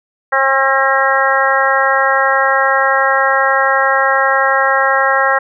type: harmonic tone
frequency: 269.4 Hz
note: C#4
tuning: 49 cents flat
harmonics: 2 / 3 / 4 / 5 / 6 / 7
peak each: -17 / -17 / -17 / -17 / -17 / -17 dBFS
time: 0.32-5.39 s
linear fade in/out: 10 ms
effects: none